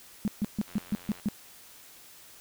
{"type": "tone bursts", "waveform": "sine", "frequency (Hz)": 207.9, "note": "G#3", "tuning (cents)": 2, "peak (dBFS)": -24, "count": 7, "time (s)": [0.25, 1.286], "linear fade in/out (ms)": 0, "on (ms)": 28, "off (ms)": 140}
{"type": "click train", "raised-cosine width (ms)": 0.3, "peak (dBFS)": -33, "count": 47, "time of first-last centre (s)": [0.68, 1.198], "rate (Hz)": 88.8}
{"effects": ["white hiss -52 dBFS RMS until 2.4 s"]}